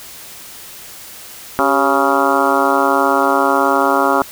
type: harmonic tone with a mistuned harmonic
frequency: 138.59 Hz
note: C#3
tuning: in tune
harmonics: 2 / 3 / 4 / 5 / 6 / 7 / 8 / 9 / 10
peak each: -20 / -20 / -20 / -20 / -20 / -20 / -20 / -20 / -20 dBFS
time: 1.59-4.22 s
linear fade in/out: 0 ms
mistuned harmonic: 3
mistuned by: -85 cents
effects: white hiss -35 dBFS RMS until 4.31 s